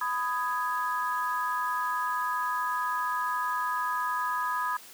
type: chord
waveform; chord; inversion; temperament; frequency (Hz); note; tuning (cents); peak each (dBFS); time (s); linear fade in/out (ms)
sine; G# minor; first; just; 996.7 / 1245.9 / 1661.2; B5 / D#6 / G#6; +16 / +2 / 0; -30 / -31 / -34; 0.01-4.77; 5
effects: white hiss -49 dBFS RMS until 4.93 s + high-pass 150 Hz 12 dB/octave